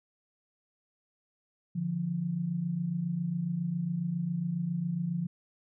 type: tone pair together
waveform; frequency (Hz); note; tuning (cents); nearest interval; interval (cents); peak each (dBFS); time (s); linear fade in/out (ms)
sine; 146.83 / 174.14; D3 / F3; 0 / -5; minor third; 295; -35 / -30; 1.75-5.27; 10
effects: none